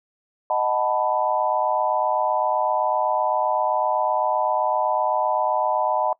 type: chord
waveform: sine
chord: B dominant seventh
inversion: first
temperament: equal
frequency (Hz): 622.3 / 740 / 880 / 987.8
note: D#5 / F#5 / A5 / B5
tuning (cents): 0 / 0 / 0 / 0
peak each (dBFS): -24 / -25 / -24 / -25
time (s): 0.5-6.13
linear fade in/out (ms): 2
effects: noise-tail reverb RT60 0.1 s tail -22 dB re dry